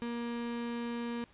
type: tone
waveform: 35% pulse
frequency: 236.4 Hz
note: A#3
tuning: 24 cents sharp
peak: -33 dBFS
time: 0.02-1.24 s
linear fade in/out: 0 ms
effects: pink hiss -62 dBFS RMS until 1.33 s + resampled to 8000 Hz